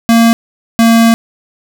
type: tone pair in turn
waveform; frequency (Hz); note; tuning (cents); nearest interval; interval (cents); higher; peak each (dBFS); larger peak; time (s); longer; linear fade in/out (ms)
square; 230 / 228.8; A#3 / A#3; -23 / -32; unison; 9; first; -5; neither; 0.09-0.33 / 0.79-1.14; second; 0
effects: none